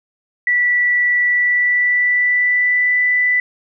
sine tone with pitch glide, 1958 to 1986.5 Hz, B6 to B6, -15 to +10 cents, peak -12 dBFS, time 0.47-3.4 s, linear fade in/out 2 ms, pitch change +25 cents, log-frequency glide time 1.22-2.99 s, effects none

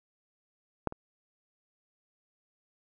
clicks, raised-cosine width 1 ms, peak -13 / -27 dBFS, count 2, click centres 0.873 / 0.924 s, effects none

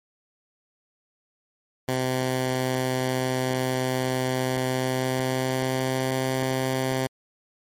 10% pulse tone with pitch glide, 128.9 to 130.85 Hz, C3 to C3, -26 to 0 cents, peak -15 dBFS, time 1.88-7.07 s, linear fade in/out 5 ms, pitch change +26 cents, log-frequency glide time 4.64-6.2 s, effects MP3 64 kbps

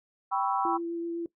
sine chord, C# half-diminished seventh, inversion second, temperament equal, 784 / 987.8 / 1108.7 / 1318.5 Hz, G5 / B5 / C#6 / E6, 0 / 0 / 0 / 0 cents, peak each -29 / -31 / -32 / -33 dBFS, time 0.31-0.78 s, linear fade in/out 20 ms
sine tone with vibrato, 338 Hz, E4, 43 cents sharp, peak -30 dBFS, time 0.65-1.26 s, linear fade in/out 2 ms, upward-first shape triangle, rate 7.9 Hz, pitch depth 12 cents each way
effects noise-tail reverb RT60 0.1 s tail -19 dB re dry

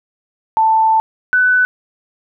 sine tone pair in turn, 885 / 1497.9 Hz, A5 / F#6, +10 / +21 cents, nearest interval major sixth, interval 911 cents, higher second, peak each -9 / -9 dBFS, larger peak neither, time 0.57-1 / 1.33-1.65 s, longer first, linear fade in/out 0 ms, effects none

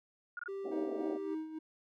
sine tone bursts, 1430 Hz, F6, 41 cents sharp, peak -38 dBFS, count 3, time 0.37-0.48 s, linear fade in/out 2 ms, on 22 ms, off 22 ms
triangle tone, 392 Hz, G4, in tune, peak -36 dBFS, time 0.48-1.35 s, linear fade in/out 10 ms
pink band-pass noise, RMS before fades -42 dBFS, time 0.64-1.18 s, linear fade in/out 20 ms, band 230 to 750 Hz, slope 96 dB/octave
triangle tone with tremolo, 315 Hz, D#4, 21 cents sharp, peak -33 dBFS, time 0.71-1.59 s, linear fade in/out 10 ms, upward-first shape sine, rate 3.5 Hz, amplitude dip 65%
effects none

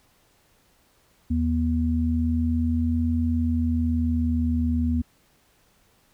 sine tone pair together, 80.7 / 241.8 Hz, E2 / B3, -36 / -36 cents, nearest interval octave + perfect fifth, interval 1900 cents, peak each -23 dBFS, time 1.3-5.02 s, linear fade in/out 10 ms, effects pink hiss -62 dBFS RMS until 6.13 s

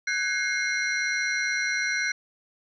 sine tone cluster, 1505 / 1646 / 2141 / 4103 / 5810 Hz, F#6 / G#6 / C7 / C8 / F#8, +29 / -16 / +39 / -35 / -32 cents, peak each -29 / -31 / -27 / -35 / -35 dBFS, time 0.07-2.12 s, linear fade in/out 5 ms, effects tanh soft clip ceiling -14 dBFS

